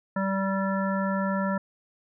harmonic tone, 193.8 Hz, G3, 20 cents flat, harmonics 1 / 3 / 5 / 7 / 9, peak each -26 / -31 / -33 / -34 / -36 dBFS, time 0.16-1.58 s, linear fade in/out 5 ms, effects none

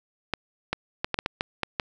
clicks, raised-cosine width 0.3 ms, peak -9 dBFS, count 9, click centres 0.337 / 0.73 / 1.045 / 1.143 / 1.189 / 1.261 / 1.409 / 1.633 / 1.798 s, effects none

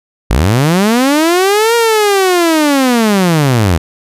sawtooth linear two-way sweep, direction up then down, 46.25 to 473 to 76.2 Hz, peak -4 dBFS, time 0.3-3.78 s, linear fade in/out 10 ms, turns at 1.75 s, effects resampled to 32000 Hz

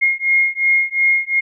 sine beating tone pair, 2142 / 2144.8 Hz, C7 / C7, +40 / +42 cents, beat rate 2.8 Hz, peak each -16 dBFS, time 0.01-1.41 s, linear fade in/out 20 ms, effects none

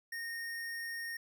square tone, 1848 Hz, A#6, 16 cents flat, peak -39 dBFS, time 0.12-1.17 s, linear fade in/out 5 ms, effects none

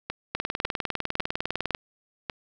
two click trains, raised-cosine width 0.3 ms, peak -11 / -14 dBFS, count 28 / 5, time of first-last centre 0.35-1.707 / 0.1-2.298 s, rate 19.9 / 1.82 Hz, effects none

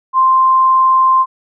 sine tone, 1046.5 Hz, C6, in tune, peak -7 dBFS, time 0.13-1.26 s, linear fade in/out 50 ms, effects none

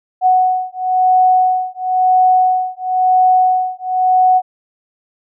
sine beating tone pair, 740 / 740.98 Hz, F#5 / F#5, 0 / +2 cents, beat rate 0.98 Hz, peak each -13 dBFS, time 0.21-4.42 s, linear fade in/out 50 ms, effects none

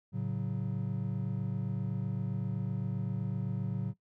triangle chord, F# minor, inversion first, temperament just, 111 / 138.75 / 185 Hz, A2 / C#3 / F#3, +16 / +2 / 0 cents, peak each -34 dBFS, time 0.12-3.94 s, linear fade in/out 50 ms, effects noise-tail reverb RT60 0.1 s tail -18 dB re dry

